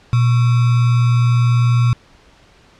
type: tone with sample-and-hold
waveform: sine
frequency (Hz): 120.3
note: B2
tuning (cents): -45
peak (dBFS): -10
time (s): 0.13-1.93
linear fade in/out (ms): 0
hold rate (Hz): 1225
effects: pink hiss -49 dBFS RMS until 2.79 s + low-pass 5000 Hz 12 dB/octave